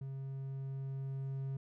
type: tone with level ramp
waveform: triangle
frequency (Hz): 135.2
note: C#3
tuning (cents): -43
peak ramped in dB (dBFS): -38 to -34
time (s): 0.01-1.57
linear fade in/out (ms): 5
effects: none